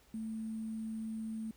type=tone with sample-and-hold; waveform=sine; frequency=221.2 Hz; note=A3; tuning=9 cents sharp; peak=-37 dBFS; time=0.14-1.51 s; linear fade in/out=2 ms; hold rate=8820 Hz; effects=added 57 Hz sine -67 dBFS peak until 1.56 s + pink hiss -66 dBFS RMS until 1.56 s